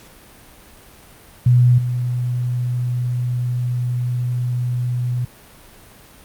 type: tone with level steps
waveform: sine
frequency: 123.2 Hz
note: B2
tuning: 4 cents flat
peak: -9 / -18 dBFS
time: 1.46-5.25 s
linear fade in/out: 5 ms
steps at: 1.78 s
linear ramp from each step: 5 ms
effects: pink hiss -45 dBFS RMS until 6.24 s + Opus 48 kbps